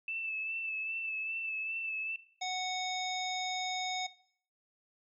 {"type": "tone with vibrato", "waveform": "sine", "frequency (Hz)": 2637, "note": "E7", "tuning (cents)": 0, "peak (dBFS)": -34, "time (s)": [0.08, 2.16], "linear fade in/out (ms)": 2, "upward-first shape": "sine", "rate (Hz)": 2.5, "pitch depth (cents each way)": 28}
{"type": "harmonic tone", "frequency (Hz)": 740, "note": "F#5", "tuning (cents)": 0, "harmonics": [1, 3, 5, 7, 9], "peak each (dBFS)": [-36, -41, -40, -46, -45], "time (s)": [2.41, 4.07], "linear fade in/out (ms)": 10}
{"effects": ["noise-tail reverb RT60 0.6 s tail -18 dB re dry"]}